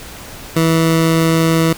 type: tone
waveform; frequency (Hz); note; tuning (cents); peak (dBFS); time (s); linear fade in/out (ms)
20% pulse; 163.1; E3; -18; -6; 0.56-1.73; 5
effects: pink hiss -33 dBFS RMS until 1.77 s